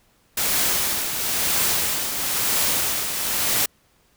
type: noise with tremolo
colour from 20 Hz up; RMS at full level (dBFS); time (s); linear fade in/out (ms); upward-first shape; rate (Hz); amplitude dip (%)
white; -20; 0.37-3.66; 5; triangle; 1; 55
effects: pink hiss -61 dBFS RMS until 4.16 s